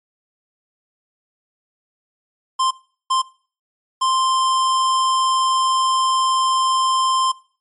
square tone bursts at uneven times, 1046.5 Hz, C6, in tune, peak -16 dBFS, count 3, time 2.59-2.71 / 3.1-3.22 / 4.01-7.32 s, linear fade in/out 10 ms, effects noise-tail reverb RT60 0.4 s tail -19 dB re dry + MP3 48 kbps

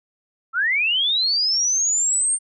sine linear sweep, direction up, 1295 to 8810 Hz, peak -17 dBFS, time 0.53-2.39 s, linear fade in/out 50 ms, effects none

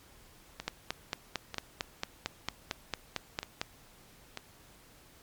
two click trains, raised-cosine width 0.2 ms, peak -14 / -20 dBFS, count 14 / 5, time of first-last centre 0.68-3.615 / 0.6-4.374 s, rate 4.43 / 1.06 Hz, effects pink hiss -58 dBFS RMS until 5.22 s + MP3 96 kbps

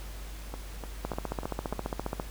two click trains, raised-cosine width 1 ms, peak -23 / -17 dBFS, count 5 / 18, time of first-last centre 0.54-1.73 / 1.05-2.199 s, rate 3.36 / 14.8 Hz, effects added 50 Hz sine -39 dBFS peak until 2.3 s + pink hiss -48 dBFS RMS until 2.3 s

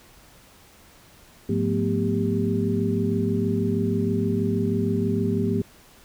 sine tone cluster, 104.2 / 177.9 / 220.9 / 247.2 / 395.6 Hz, G#2 / F3 / A3 / B3 / G4, +6 / +32 / +7 / +2 / +16 cents, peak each -27 dBFS, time 1.49-5.62 s, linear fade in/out 5 ms, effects pink hiss -52 dBFS RMS until 6.04 s

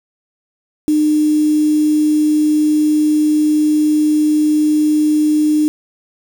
sine tone with quantisation, 303.5 Hz, D#4, 43 cents flat, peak -10 dBFS, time 0.88-5.68 s, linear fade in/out 0 ms, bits 5, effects none

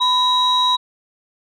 sine tone pair together, 1002 / 3845 Hz, B5 / B7, +25 / -47 cents, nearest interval octave + major seventh, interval 2328 cents, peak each -15 dBFS, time 0-0.77 s, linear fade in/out 20 ms, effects tanh soft clip ceiling -8 dBFS

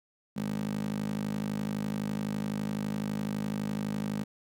15% pulse tone with high-pass filter, 51.91 Hz, G#1, in tune, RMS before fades -33 dBFS, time 0.36-4.24 s, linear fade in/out 10 ms, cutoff 200 Hz, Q 3.3, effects none

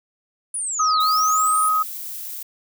sine linear two-way sweep, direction down then up, 9990 to 3729 to 9990 Hz, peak -23 dBFS, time 0.54-1.69 s, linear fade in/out 5 ms, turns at 1 s
sine tone, 1260 Hz, D#6, 21 cents sharp, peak -16 dBFS, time 0.79-1.83 s, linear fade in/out 10 ms
violet noise, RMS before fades -32 dBFS, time 1-2.43 s, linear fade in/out 5 ms
effects none

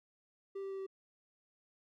triangle tone with pitch steps, 392 / 389.7 / 387.5 / 385.3 Hz, G4 / G4 / G4 / G4, 0 / -10 / -20 / -30 cents, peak -37 dBFS, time 0.55-0.866 s, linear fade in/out 10 ms, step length 79 ms, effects none

